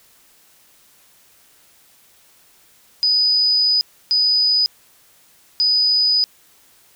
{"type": "tone bursts at uneven times", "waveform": "sine", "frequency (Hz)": 4978, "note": "D#8", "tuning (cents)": 0, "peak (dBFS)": -13, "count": 3, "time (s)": [[3.03, 3.81], [4.11, 4.66], [5.6, 6.24]], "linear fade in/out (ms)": 0, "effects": ["white hiss -53 dBFS RMS until 6.95 s"]}